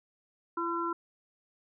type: harmonic tone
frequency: 338.8 Hz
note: E4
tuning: 48 cents sharp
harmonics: 1 / 3 / 4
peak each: -34 / -34 / -34 dBFS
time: 0.57-0.93 s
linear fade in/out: 5 ms
effects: none